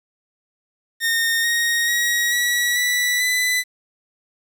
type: tone with pitch steps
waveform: sawtooth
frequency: 1837 / 1868 / 1899.6 / 1931.7 / 1964.3 / 1997.5 Hz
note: A#6 / A#6 / A#6 / B6 / B6 / B6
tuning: -26 / +3 / +32 / -39 / -10 / +19 cents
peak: -14 dBFS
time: 1-3.64 s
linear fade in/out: 50 ms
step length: 440 ms
effects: 8-bit